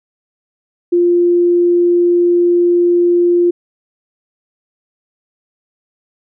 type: tone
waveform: sine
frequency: 349.2 Hz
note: F4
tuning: in tune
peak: -8 dBFS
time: 0.92-3.51 s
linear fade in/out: 10 ms
effects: none